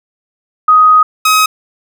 sine / sawtooth tone pair in turn, 1252 / 1267.3 Hz, D#6 / D#6, +10 / +31 cents, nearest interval unison, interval 21 cents, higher second, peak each -3 dBFS, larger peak neither, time 0.68-1.03 / 1.25-1.46 s, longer first, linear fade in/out 5 ms, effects none

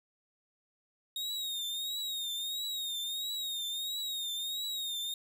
40% pulse tone with vibrato, 3729 Hz, A#7, in tune, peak -33 dBFS, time 1.16-5.14 s, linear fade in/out 2 ms, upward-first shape triangle, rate 1.5 Hz, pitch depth 90 cents each way, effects none

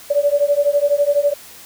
sine beating tone pair, 570 / 582 Hz, C#5 / D5, +48 / -16 cents, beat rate 12 Hz, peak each -16 dBFS, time 0.1-1.34 s, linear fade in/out 10 ms, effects white hiss -40 dBFS RMS until 1.65 s

